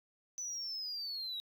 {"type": "linear sweep", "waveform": "sine", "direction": "down", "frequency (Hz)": [6030, 3800], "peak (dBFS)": -36, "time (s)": [0.38, 1.4], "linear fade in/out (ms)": 0, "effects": ["tanh soft clip ceiling -36 dBFS", "12-bit"]}